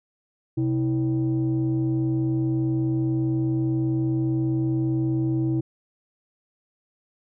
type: tone pair together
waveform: sine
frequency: 128.54 / 323.9 Hz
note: C3 / E4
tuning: -30 / -30 cents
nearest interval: octave + major third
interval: 1600 cents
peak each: -22 dBFS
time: 0.57-5.61 s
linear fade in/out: 10 ms
effects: tanh soft clip ceiling -16 dBFS